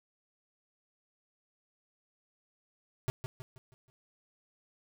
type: tone with echo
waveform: square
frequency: 128.3 Hz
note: C3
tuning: 34 cents flat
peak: -29 dBFS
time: 3.08-3.1 s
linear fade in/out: 0 ms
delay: 160 ms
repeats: 5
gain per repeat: -7 dB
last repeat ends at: 3.9 s
effects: none